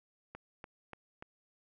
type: click train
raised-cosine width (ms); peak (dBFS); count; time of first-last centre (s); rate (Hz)
0.5; -30; 4; 0.35-1.225; 3.43
effects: none